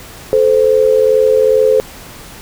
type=tone pair together; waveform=sine; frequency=435.6 / 518 Hz; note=A4 / C5; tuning=-17 / -17 cents; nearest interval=minor third; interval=300 cents; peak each=-10 dBFS; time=0.33-1.8 s; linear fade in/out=0 ms; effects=pink hiss -34 dBFS RMS until 2.41 s